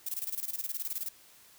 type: noise with tremolo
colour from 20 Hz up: violet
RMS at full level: -34 dBFS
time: 0.06-1.09 s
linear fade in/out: 5 ms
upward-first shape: square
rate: 19 Hz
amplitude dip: 80%
effects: white hiss -58 dBFS RMS until 1.58 s